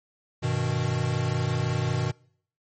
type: chord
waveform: square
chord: G augmented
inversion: none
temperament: equal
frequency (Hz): 98 / 123.47 / 155.56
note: G2 / B2 / D#3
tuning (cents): 0 / 0 / 0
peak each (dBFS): -32 / -27 / -30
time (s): 0.42-2.12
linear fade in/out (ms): 20
effects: noise-tail reverb RT60 0.6 s tail -25 dB re dry + MP3 32 kbps